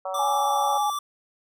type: harmonic tone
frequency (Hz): 188.5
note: F#3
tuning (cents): +32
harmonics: 3 / 4 / 5 / 6 / 7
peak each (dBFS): -31 / -32 / -37 / -38 / -39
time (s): 0.05-0.78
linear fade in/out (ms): 5
type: tone with pitch glide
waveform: square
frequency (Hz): 1174.7 to 1166.6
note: D6 to D6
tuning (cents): 0 to -12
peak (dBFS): -27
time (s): 0.14-0.99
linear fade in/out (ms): 5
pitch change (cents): -12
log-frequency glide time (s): 0.28-0.42
type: tone with vibrato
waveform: sine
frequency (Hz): 830.6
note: G#5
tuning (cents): 0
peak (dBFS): -22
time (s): 0.19-0.9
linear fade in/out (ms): 2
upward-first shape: square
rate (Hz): 18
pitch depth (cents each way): 24
effects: none